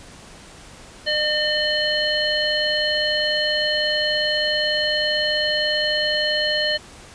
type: harmonic tone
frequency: 605 Hz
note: D#5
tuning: 49 cents flat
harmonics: 1 / 3 / 5 / 7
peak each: -24 / -24 / -24 / -24 dBFS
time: 1.06-6.78 s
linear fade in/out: 20 ms
effects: pink hiss -43 dBFS RMS until 7.14 s + resampled to 22050 Hz